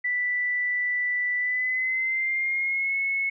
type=tone with pitch glide; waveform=sine; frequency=1975.5 to 2192 Hz; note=B6 to C#7; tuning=0 to -20 cents; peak=-23 dBFS; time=0.04-3.3 s; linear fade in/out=10 ms; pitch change=+180 cents; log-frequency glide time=1.37-2.96 s; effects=none

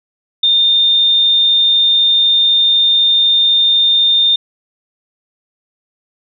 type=tone; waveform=sine; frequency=3626 Hz; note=A#7; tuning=49 cents flat; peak=-8 dBFS; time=0.43-4.36 s; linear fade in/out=5 ms; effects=none

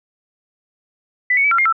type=tone with pitch steps; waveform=sine; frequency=1992 / 2219 / 2293 / 1368 / 2124 / 1333 Hz; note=B6 / C#7 / D7 / F6 / C7 / E6; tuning=+14 / +1 / -42 / -36 / +25 / +19 cents; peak=-12 dBFS; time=1.3-1.726 s; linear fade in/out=5 ms; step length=71 ms; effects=none

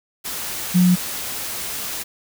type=tone in noise; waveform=sine; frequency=180 Hz; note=F#3; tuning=47 cents flat; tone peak=-11 dBFS; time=0.74-0.96 s; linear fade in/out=20 ms; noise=white; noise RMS=-28 dBFS; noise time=0.24-2.04 s; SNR=+14 dB; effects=none

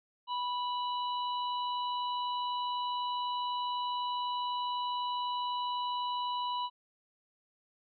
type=harmonic tone; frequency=984 Hz; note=B5; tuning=7 cents flat; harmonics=1 / 3 / 4; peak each=-32 / -42 / -44 dBFS; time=0.27-6.7 s; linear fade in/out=50 ms; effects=none

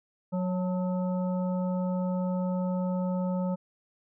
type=harmonic tone with a mistuned harmonic; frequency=183.2 Hz; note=F#3; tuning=17 cents flat; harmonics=1 / 3 / 5 / 7; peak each=-27 / -34 / -40 / -47 dBFS; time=0.32-3.56 s; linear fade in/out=20 ms; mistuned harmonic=5; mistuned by=-45 cents; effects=none

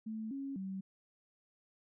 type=tone with pitch steps; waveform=sine; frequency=219.5 / 274.3 / 191.6 Hz; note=A3 / C#4 / G3; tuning=-4 / -18 / -39 cents; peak=-38 dBFS; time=0.06-0.81 s; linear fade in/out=10 ms; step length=250 ms; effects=none

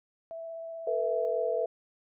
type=tone with vibrato; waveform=sine; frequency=659.3 Hz; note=E5; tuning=in tune; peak=-37 dBFS; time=0.31-1.25 s; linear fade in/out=0 ms; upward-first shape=sine; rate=16 Hz; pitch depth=9 cents each way
type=chord; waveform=sine; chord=A suspended second; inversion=none; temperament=equal with one note detuned; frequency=449.8 / 493.9 / 659.3 Hz; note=A4 / B4 / E5; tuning=+38 / 0 / 0 cents; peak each=-32 / -31 / -30 dBFS; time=0.87-1.66 s; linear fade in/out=5 ms
effects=none

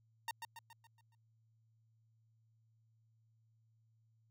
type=tone with echo; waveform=sawtooth; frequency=920 Hz; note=A#5; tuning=23 cents flat; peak=-34 dBFS; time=0.28-0.31 s; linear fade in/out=2 ms; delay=140 ms; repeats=6; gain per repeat=-6 dB; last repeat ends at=1.15 s; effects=added 112 Hz sine -70 dBFS peak until 4.3 s

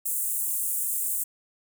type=high-pass noise; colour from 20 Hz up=pink; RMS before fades=-28 dBFS; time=0.05-1.24 s; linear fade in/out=10 ms; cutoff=7900 Hz; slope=48 dB/octave; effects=none

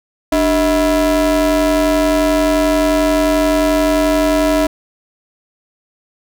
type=ring-modulated tone; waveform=square; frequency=170.9 Hz; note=F3; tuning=37 cents flat; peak=-9 dBFS; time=0.32-4.67 s; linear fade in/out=5 ms; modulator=467 Hz; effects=none

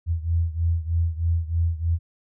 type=beating tone pair; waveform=sine; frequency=82.6 / 85.8 Hz; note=E2 / F2; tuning=+4 / -30 cents; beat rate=3.2 Hz; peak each=-22 / -25 dBFS; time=0.06-1.99 s; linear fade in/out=50 ms; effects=none

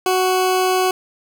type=tone; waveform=20% pulse; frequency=371 Hz; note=F#4; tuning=5 cents sharp; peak=-10 dBFS; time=0.06-0.91 s; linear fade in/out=2 ms; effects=none

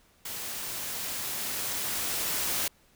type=noise with level ramp; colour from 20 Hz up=white; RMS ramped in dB=-37 to -29 dBFS; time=0.25-2.68 s; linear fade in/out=5 ms; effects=pink hiss -63 dBFS RMS until 2.95 s

